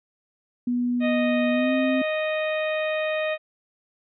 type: tone with pitch glide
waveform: sine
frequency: 244.3 to 261.8 Hz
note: B3 to C4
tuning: -19 to +1 cents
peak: -21 dBFS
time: 0.67-2.02 s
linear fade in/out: 5 ms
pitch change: +120 cents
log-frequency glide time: 1.51-1.73 s
type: harmonic tone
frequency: 621 Hz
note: D#5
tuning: 3 cents flat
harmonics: 1 / 2 / 3 / 4 / 5 / 6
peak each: -24 / -36 / -32 / -32 / -42 / -41 dBFS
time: 1-3.38 s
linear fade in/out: 50 ms
effects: none